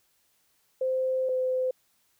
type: tone pair in turn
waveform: sine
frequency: 519 / 513 Hz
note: C5 / C5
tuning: -14 / -34 cents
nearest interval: unison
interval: 20 cents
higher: first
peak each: -24 dBFS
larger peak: neither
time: 0.81-1.29 / 1.29-1.71 s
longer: first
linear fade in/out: 5 ms
effects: white hiss -69 dBFS RMS until 2.19 s